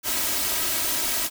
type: noise with comb filter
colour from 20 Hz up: white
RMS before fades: -25 dBFS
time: 0.03-1.3 s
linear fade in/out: 50 ms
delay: 3.1 ms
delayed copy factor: +0.7
effects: none